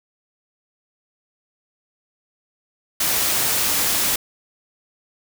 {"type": "noise", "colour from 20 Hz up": "white", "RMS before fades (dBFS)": -20, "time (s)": [3, 4.16], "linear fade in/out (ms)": 5, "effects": []}